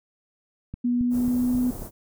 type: click train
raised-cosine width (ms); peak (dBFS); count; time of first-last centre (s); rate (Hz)
5; -21; 5; 0.74-1.821; 3.7
type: tone with pitch glide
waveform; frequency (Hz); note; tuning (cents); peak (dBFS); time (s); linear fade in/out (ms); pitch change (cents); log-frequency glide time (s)
sine; 243.2 to 249; B3 to B3; -26 to +14; -20; 0.84-1.71; 10; +40; 0.94-1.59
type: band-stop noise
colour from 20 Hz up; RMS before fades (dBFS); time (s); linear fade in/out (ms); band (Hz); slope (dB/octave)
pink; -37; 1.1-1.91; 50; 670 to 11000; 12
effects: none